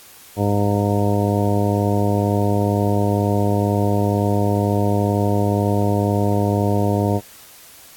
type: harmonic tone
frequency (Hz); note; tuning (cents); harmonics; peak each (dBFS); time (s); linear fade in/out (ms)
102.1; G#2; -29; 1 / 2 / 3 / 4 / 5 / 6 / 7 / 9; -19 / -22 / -24 / -25 / -26 / -27 / -27 / -29; 0.36-7.21; 50
effects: white hiss -44 dBFS RMS until 7.96 s + AAC 64 kbps